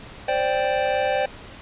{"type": "chord", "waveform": "square", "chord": "C suspended second", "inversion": "none", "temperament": "equal", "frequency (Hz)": [523.3, 587.3, 784], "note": ["C5", "D5", "G5"], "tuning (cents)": [0, 0, 0], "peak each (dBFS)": -25, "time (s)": [0.28, 1.26], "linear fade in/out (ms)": 5, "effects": ["pink hiss -41 dBFS RMS until 1.61 s", "resampled to 8000 Hz"]}